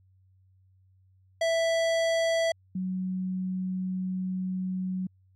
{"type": "tone pair in turn", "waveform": ["square", "sine"], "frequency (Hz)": [660, 185.63], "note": ["E5", "F#3"], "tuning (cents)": [2, 6], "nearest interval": "octave + minor seventh", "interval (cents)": 2196, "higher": "first", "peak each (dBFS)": [-24, -28], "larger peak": "first", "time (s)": [[1.41, 2.52], [2.75, 5.07]], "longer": "second", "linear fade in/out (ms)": 5, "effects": ["added 94 Hz sine -59 dBFS peak until 5.35 s", "low-pass 7000 Hz 12 dB/octave"]}